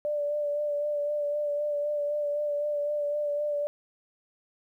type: tone with vibrato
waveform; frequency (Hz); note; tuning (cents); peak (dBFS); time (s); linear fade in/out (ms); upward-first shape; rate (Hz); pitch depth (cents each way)
sine; 587.3; D5; 0; -26; 0.05-3.67; 0; sine; 3.9; 24
effects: 11-bit